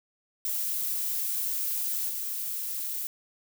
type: noise with level steps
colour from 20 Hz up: violet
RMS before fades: -30 / -33 dBFS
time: 0.45-3.07 s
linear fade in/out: 0 ms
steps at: 2.08 s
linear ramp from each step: 20 ms
effects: none